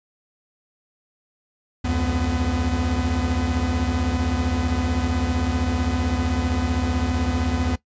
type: tone cluster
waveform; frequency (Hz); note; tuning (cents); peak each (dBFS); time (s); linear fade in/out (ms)
45% pulse; 71.9 / 87.5 / 250.4; D2 / F2 / B3; -36 / +4 / +24; -25; 1.84-7.76; 10
effects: noise-tail reverb RT60 0.1 s tail -18 dB re dry + resampled to 16000 Hz